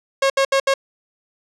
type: tone bursts at uneven times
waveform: sawtooth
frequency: 544 Hz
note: C#5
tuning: 33 cents flat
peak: -10 dBFS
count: 4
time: 0.22-0.3 / 0.37-0.45 / 0.52-0.6 / 0.67-0.74 s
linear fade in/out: 5 ms
effects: low-pass 7000 Hz 12 dB/octave